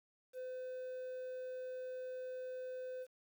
triangle tone with quantisation, 510 Hz, C5, 44 cents flat, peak -40 dBFS, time 0.33-3.07 s, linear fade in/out 50 ms, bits 11, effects none

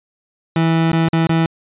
30% pulse tone with dropouts, 163.8 Hz, E3, 11 cents flat, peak -10 dBFS, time 0.56-1.46 s, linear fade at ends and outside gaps 2 ms, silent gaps 0.918-0.93 / 1.086-1.131 / 1.27-1.293 s, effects resampled to 8000 Hz

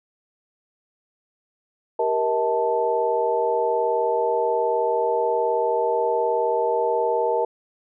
sine tone cluster, 392.6 / 471.4 / 638 / 879 Hz, G4 / A#4 / D#5 / A5, +3 / +19 / +43 / -2 cents, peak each -28 / -22 / -26 / -24 dBFS, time 1.99-7.45 s, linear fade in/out 5 ms, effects none

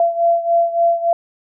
sine beating tone pair, 679 / 682.5 Hz, F5 / F5, -49 / -40 cents, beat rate 3.5 Hz, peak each -14 / -18 dBFS, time 0-1.13 s, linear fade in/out 2 ms, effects none

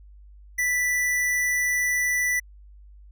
square tone, 1975.5 Hz, B6, in tune, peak -22 dBFS, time 0.58-2.4 s, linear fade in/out 10 ms, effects added 50 Hz sine -45 dBFS peak until 3.11 s

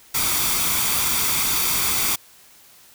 white noise with comb filter, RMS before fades -21 dBFS, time 0.14-2.16 s, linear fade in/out 10 ms, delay 0.86 ms, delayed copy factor +0.5, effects white hiss -50 dBFS RMS until 2.94 s

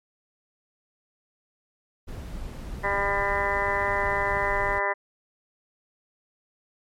brown noise, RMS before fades -35 dBFS, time 2.07-4.8 s, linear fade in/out 20 ms
harmonic tone, 200.1 Hz, G3, 36 cents sharp, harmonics 2 / 3 / 4 / 5 / 6 / 7 / 8 / 9 / 10, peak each -33 / -30 / -33 / -28 / -36 / -38 / -37 / -30 / -30 dBFS, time 2.83-4.94 s, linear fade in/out 20 ms
effects MP3 64 kbps

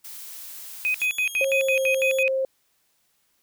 blue noise, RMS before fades -39 dBFS, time 0.04-1.06 s, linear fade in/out 10 ms
sine tone bursts, 2507 Hz, D#7, 12 cents sharp, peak -20 dBFS, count 9, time 0.85-2.279 s, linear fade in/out 0 ms, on 93 ms, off 74 ms
15% pulse tone with vibrato, 3322 Hz, G#7, in tune, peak -28 dBFS, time 1-2.23 s, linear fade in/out 2 ms, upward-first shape square, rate 2 Hz, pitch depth 32 cents each way
sine tone with pitch glide, 541 to 530.5 Hz, C#5 to C5, -42 to +24 cents, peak -21 dBFS, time 1.41-2.45 s, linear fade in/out 2 ms, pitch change -34 cents, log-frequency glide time 1.54-1.74 s
effects white hiss -68 dBFS RMS until 3.42 s

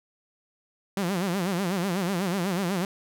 sawtooth tone with vibrato, 185 Hz, F#3, in tune, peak -21 dBFS, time 0.97-2.85 s, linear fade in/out 2 ms, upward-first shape sine, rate 8.1 Hz, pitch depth 160 cents each way, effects none

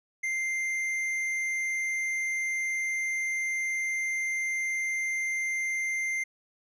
triangle tone with tanh clipping, 2093 Hz, C7, in tune, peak -29 dBFS, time 0.23-6.24 s, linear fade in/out 10 ms, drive 12 dB, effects none

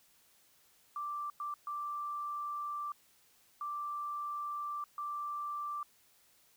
sine tone bursts at uneven times, 1174.7 Hz, D6, in tune, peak -36 dBFS, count 5, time 0.96-1.3 / 1.4-1.54 / 1.67-2.92 / 3.61-4.84 / 4.98-5.83 s, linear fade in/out 2 ms, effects white hiss -67 dBFS RMS until 6.56 s

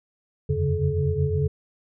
sine tone cluster, 84.9 / 93.1 / 139.3 / 144.7 / 429.4 Hz, F2 / F#2 / C#3 / D3 / A4, -48 / +11 / +9 / -25 / -42 cents, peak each -27 dBFS, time 0.49-1.48 s, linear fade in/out 10 ms, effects none

